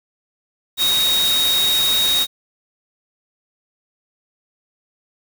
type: tone in noise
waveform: sine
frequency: 3762 Hz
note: A#7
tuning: 15 cents sharp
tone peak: -15 dBFS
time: 0.77-2.27 s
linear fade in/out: 50 ms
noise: white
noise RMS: -23 dBFS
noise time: 0.77-2.27 s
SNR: +5 dB
effects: none